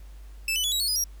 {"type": "tone with pitch steps", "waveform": "sawtooth", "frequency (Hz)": [2637, 2994, 3400, 3861, 4384, 4978, 5653], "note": ["E7", "F#7", "G#7", "B7", "C#8", "D#8", "F8"], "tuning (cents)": [0, 20, 40, -40, -20, 0, 20], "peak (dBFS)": -21, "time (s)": [0.48, 1.04], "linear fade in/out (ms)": 2, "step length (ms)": 80, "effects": ["added 50 Hz sine -41 dBFS peak until 1.2 s", "pink hiss -59 dBFS RMS until 1.2 s"]}